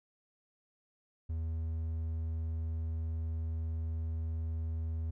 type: tone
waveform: triangle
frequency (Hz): 80.8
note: E2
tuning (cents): -34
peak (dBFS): -31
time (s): 1.29-5.11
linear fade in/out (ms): 10
effects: none